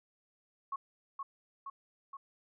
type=tone with echo; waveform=sine; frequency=1100 Hz; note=C#6; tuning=14 cents flat; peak=-34 dBFS; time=0.72-0.76 s; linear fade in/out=5 ms; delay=470 ms; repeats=3; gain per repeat=-3 dB; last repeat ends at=2.17 s; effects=none